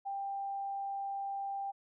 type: tone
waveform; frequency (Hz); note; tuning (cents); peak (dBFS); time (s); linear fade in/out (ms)
sine; 791; G5; +15; -35; 0.05-1.72; 20
effects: none